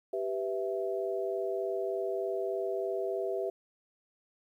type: chord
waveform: sine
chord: E minor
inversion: first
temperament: equal with one note detuned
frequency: 390.6 / 493.9 / 659.3 Hz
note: G4 / B4 / E5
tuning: -6 / 0 / 0 cents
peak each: -33 / -37 / -35 dBFS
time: 0.13-3.5 s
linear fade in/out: 5 ms
effects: 11-bit